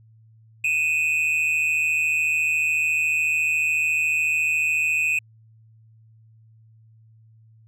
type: tone pair together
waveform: triangle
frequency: 2500 / 2654 Hz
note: D#7 / E7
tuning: +8 / +11 cents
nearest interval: minor second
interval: 103 cents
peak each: -19 / -23 dBFS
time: 0.64-5.19 s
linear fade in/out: 5 ms
effects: added 111 Hz sine -50 dBFS peak until 7.67 s